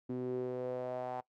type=tone with band-pass filter sweep; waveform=sawtooth; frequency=125.8 Hz; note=B2; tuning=32 cents sharp; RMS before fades=-38 dBFS; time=0.09-1.21 s; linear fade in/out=10 ms; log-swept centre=300 to 790 Hz; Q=4.9; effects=noise-tail reverb RT60 0.1 s tail -20 dB re dry